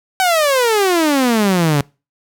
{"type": "exponential sweep", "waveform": "sawtooth", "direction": "down", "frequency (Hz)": [769, 138.4], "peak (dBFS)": -8, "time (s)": [0.2, 1.81], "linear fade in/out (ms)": 0, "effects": ["noise-tail reverb RT60 0.3 s tail -25 dB re dry"]}